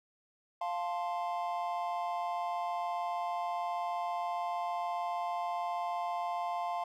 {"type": "chord", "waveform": "triangle", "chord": "F major", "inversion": "none", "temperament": "equal", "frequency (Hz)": [698.5, 880, 1046.5], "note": ["F5", "A5", "C6"], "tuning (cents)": [0, 0, 0], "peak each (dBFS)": [-33, -37, -37], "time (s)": [0.61, 6.84], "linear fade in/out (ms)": 5, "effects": []}